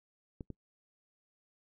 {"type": "clicks", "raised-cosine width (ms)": 3, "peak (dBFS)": -29, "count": 2, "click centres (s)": [0.408, 0.503], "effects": ["noise-tail reverb RT60 0.1 s tail -25 dB re dry"]}